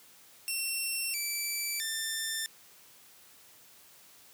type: tone with pitch steps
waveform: 10% pulse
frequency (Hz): 2711 / 2322 / 1786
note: E7 / D7 / A6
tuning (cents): +48 / -20 / +25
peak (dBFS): -23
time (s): 0.48-2.46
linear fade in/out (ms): 0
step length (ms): 660
effects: white hiss -57 dBFS RMS until 4.33 s + high-pass 80 Hz 12 dB/octave